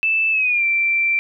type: tone with pitch glide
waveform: sine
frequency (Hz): 2637 to 2349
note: E7 to D7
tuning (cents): 0 to 0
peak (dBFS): -15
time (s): 0.03-1.19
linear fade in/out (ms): 0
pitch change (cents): -200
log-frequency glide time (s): 0.31-0.64
effects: none